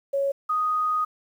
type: tone pair in turn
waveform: sine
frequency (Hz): 554.4 / 1244.6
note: C#5 / D#6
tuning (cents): 0 / 0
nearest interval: octave + major second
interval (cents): 1400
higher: second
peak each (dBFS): -21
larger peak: neither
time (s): 0.13-0.32 / 0.49-1.05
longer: second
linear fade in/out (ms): 10
effects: 9-bit